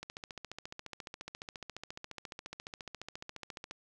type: click train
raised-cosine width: 0.2 ms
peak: -25 dBFS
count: 54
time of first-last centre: 0.03-3.711 s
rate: 14.4 Hz
effects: none